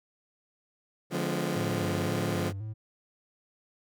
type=chord; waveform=20% pulse; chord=D diminished seventh; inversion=none; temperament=just; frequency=146.83 / 176.2 / 211.4 / 253.7 Hz; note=D3 / F3 / Ab3 / Cb4; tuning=0 / +16 / +31 / +47 cents; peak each=-29 / -27 / -31 / -32 dBFS; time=1.1-2.53 s; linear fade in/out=50 ms
type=tone with vibrato; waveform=triangle; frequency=103.1 Hz; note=G#2; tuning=12 cents flat; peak=-32 dBFS; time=1.55-2.74 s; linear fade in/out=20 ms; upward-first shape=square; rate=1.9 Hz; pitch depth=92 cents each way
effects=none